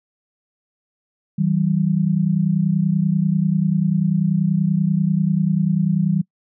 sine tone pair together, 160.62 / 190.9 Hz, E3 / G3, -45 / -46 cents, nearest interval minor third, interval 299 cents, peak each -18 dBFS, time 1.38-6.22 s, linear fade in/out 10 ms, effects noise-tail reverb RT60 0.1 s tail -25 dB re dry

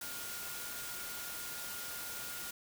sine tone in noise, 1420 Hz, F6, 28 cents sharp, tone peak -49 dBFS, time 0.01-2.51 s, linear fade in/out 5 ms, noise white, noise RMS -43 dBFS, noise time 0.01-2.51 s, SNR -9 dB, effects none

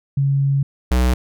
sine / square tone pair in turn, 138.59 / 62.36 Hz, C#3 / B1, 0 / +17 cents, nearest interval octave + major second, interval 1383 cents, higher first, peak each -14 dBFS, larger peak neither, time 0.17-0.63 / 0.91-1.14 s, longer first, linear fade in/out 5 ms, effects none

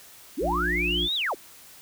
sine linear two-way sweep, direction up then down, 213.3 to 3929 to 213.3 Hz, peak -24 dBFS, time 0.37-1.35 s, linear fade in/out 20 ms, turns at 1.15 s
harmonic tone, 58.8 Hz, A#1, 16 cents sharp, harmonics 1 / 3 / 5 / 6, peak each -30 / -34 / -34 / -32 dBFS, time 0.4-1.09 s, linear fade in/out 50 ms
effects white hiss -49 dBFS RMS until 1.81 s

